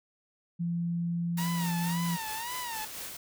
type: tone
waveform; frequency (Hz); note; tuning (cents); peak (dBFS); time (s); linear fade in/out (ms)
sine; 170.9; F3; -37; -28; 0.59-2.17; 20
type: noise with tremolo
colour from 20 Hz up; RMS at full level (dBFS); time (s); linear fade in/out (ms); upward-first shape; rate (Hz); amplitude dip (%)
white; -39; 1.37-3.17; 5; sine; 4.4; 35
type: tone with vibrato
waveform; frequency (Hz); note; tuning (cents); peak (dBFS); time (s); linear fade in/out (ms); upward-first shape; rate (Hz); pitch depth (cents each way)
sawtooth; 932.3; A#5; 0; -32; 1.38-2.85; 5; sine; 1.9; 130
effects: none